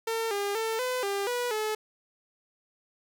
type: tone with pitch steps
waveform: sawtooth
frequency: 452.5 / 403.8 / 447.2 / 505 / 399.1 / 488.4 / 430.6 Hz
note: A4 / G#4 / A4 / B4 / G4 / B4 / A4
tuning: +48 / -49 / +28 / +39 / +31 / -19 / -37 cents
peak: -24 dBFS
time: 0.07-1.75 s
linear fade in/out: 5 ms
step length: 240 ms
effects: none